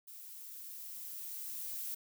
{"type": "noise with level ramp", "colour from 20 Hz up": "violet", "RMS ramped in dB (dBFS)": [-51, -40], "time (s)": [0.07, 1.95], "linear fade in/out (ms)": 10, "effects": []}